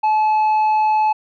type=tone with tanh clipping; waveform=sine; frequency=861 Hz; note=A5; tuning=38 cents flat; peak=-14 dBFS; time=0.03-1.13 s; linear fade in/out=10 ms; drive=4 dB; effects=none